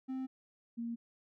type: tone pair in turn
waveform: triangle / sine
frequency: 261.6 / 233.3 Hz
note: C4 / A#3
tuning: 0 / +2 cents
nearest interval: major second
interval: 198 cents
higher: first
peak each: -34 / -36 dBFS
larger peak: first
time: 0.08-0.27 / 0.77-0.96 s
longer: neither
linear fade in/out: 20 ms
effects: none